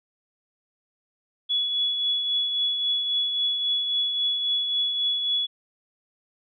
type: tone with tremolo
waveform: sine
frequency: 3391 Hz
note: G#7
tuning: 35 cents sharp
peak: -20 dBFS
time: 1.49-5.47 s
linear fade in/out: 20 ms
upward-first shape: triangle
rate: 3.7 Hz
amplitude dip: 45%
effects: none